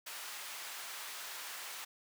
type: high-pass noise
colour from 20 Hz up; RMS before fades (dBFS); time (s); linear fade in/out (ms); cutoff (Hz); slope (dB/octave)
pink; -45; 0.06-1.85; 10; 1100; 12
effects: none